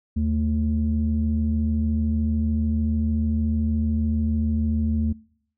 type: tone pair together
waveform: sine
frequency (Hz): 78.35 / 221.6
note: D#2 / A3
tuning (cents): +13 / +13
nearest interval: octave + tritone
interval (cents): 1800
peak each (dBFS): -21 / -23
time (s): 0.16-5.13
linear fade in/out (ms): 10
effects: noise-tail reverb RT60 0.7 s tail -25 dB re dry + tanh soft clip ceiling -13 dBFS